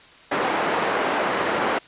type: band-pass noise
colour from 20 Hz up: pink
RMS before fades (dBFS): -23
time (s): 0.31-1.79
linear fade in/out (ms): 10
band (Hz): 400 to 1800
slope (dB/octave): 12
effects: white hiss -48 dBFS RMS until 1.87 s + resampled to 8000 Hz